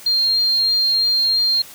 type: tone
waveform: sine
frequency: 4201 Hz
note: C8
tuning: 6 cents sharp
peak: -14 dBFS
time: 0.06-1.62 s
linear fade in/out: 5 ms
effects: white hiss -40 dBFS RMS until 1.74 s